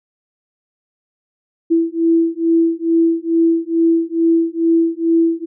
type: beating tone pair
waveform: sine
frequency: 330 / 332.3 Hz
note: E4 / E4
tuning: +2 / +14 cents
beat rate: 2.3 Hz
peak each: -15 dBFS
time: 1.7-5.46 s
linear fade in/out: 20 ms
effects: none